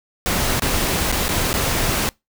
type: noise with dropouts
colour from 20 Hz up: pink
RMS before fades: -20 dBFS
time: 0.26-2.09 s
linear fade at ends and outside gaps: 0 ms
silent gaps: 0.596-0.621 / 1.117-1.125 / 1.282-1.29 / 1.53-1.54 s
effects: noise-tail reverb RT60 0.2 s tail -25 dB re dry